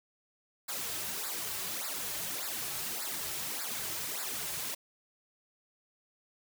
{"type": "noise with flanger", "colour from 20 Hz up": "white", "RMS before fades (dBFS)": -37, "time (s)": [0.68, 4.75], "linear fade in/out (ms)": 10, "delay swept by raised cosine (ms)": [0.32, 4.22], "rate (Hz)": 1.7, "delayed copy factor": -0.85, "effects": []}